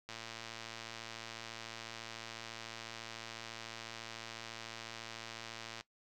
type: click train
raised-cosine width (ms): 0.2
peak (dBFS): -27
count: 653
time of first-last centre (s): 0.09-5.809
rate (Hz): 114
effects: noise-tail reverb RT60 0.1 s tail -18 dB re dry